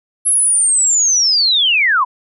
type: linear sweep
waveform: sine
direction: down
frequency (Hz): 11040 to 933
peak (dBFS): -10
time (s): 0.25-2.05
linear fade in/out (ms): 20
effects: none